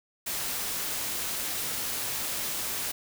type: noise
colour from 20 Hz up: white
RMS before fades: -32 dBFS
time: 0.26-2.92 s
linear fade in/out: 10 ms
effects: none